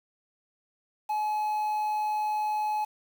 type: tone with quantisation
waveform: triangle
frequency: 850 Hz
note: G#5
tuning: 40 cents sharp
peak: -24 dBFS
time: 1.09-2.85 s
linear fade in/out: 10 ms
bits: 8
effects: none